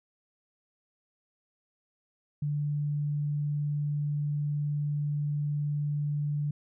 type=tone; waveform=sine; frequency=146.83 Hz; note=D3; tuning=in tune; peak=-27 dBFS; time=2.42-6.51 s; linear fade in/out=5 ms; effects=none